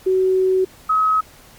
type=tone pair in turn; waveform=sine; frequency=375.4 / 1276.3 Hz; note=F#4 / D#6; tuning=+25 / +44 cents; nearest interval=octave + major sixth; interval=2119 cents; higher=second; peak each=-13 dBFS; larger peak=neither; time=0.06-0.65 / 0.89-1.21 s; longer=first; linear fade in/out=10 ms; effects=pink hiss -46 dBFS RMS until 1.58 s + MP3 96 kbps